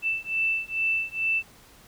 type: beating tone pair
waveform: sine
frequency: 2654 / 2656.3 Hz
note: E7 / E7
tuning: +11 / +13 cents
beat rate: 2.3 Hz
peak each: -27 dBFS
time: 0.02-1.43 s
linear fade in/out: 50 ms
effects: pink hiss -53 dBFS RMS until 1.87 s